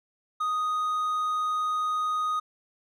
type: tone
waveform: triangle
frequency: 1244.5 Hz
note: D#6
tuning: in tune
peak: -23 dBFS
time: 0.4-2.4 s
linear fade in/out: 10 ms
effects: none